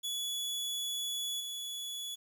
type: tone with level steps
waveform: sawtooth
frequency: 3406 Hz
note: G#7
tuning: 43 cents sharp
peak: -31 / -35 dBFS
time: 0.03-2.16 s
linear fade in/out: 20 ms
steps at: 1.4 s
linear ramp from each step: 5 ms
effects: 10-bit